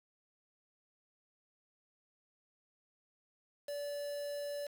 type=tone with quantisation; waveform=triangle; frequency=578 Hz; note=D5; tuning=28 cents flat; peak=-36 dBFS; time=3.68-4.67 s; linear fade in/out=5 ms; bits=8; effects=none